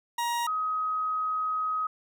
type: tone pair in turn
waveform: 40% pulse / sine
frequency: 946 / 1262.8 Hz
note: A#5 / D#6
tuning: +25 / +25 cents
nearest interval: perfect fourth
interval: 500 cents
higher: second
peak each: -26 dBFS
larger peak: neither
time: 0.18-0.47 / 0.47-1.87 s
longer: second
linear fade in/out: 5 ms
effects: none